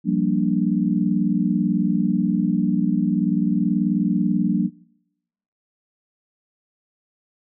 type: chord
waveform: sine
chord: G minor seventh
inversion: third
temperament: equal with one note detuned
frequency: 174.61 / 194.98 / 233.1 / 293.7 Hz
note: F3 / G3 / Bb3 / D4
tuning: 0 / -9 / 0 / 0 cents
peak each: -23 / -22 / -23 / -24 dBFS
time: 0.04-4.7 s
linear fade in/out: 50 ms
effects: noise-tail reverb RT60 0.9 s tail -24 dB re dry